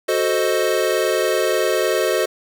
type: chord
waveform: square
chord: F# diminished seventh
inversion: none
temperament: equal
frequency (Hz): 370 / 440 / 523.3 / 622.3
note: F#4 / A4 / C5 / Eb5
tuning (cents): 0 / 0 / 0 / 0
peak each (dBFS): -23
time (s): 0.08-2.26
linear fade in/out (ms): 10
effects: none